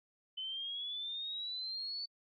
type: exponential sweep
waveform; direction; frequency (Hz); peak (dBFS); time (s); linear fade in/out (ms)
sine; up; 3033 to 4505; -38; 0.37-2.06; 10
effects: AAC 64 kbps